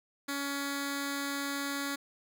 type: tone with notch filter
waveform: 10% pulse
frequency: 280.8 Hz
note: C#4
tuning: 22 cents sharp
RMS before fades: -35 dBFS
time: 0.28-1.96 s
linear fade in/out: 10 ms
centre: 700 Hz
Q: 0.73
effects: none